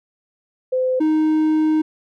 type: tone pair in turn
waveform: sine / triangle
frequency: 513 / 311.3 Hz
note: C5 / D#4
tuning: -34 / +1 cents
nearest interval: major sixth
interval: 865 cents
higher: first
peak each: -16 / -12 dBFS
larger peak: second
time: 0.72-1 / 1-1.82 s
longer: second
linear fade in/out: 10 ms
effects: none